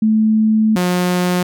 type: tone pair in turn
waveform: sine / sawtooth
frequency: 217.9 / 179.38 Hz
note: A3 / F3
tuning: -17 / +47 cents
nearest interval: minor third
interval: 336 cents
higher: first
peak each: -10 dBFS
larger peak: neither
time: 0.02-0.76 / 0.76-1.43 s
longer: first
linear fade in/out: 5 ms
effects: none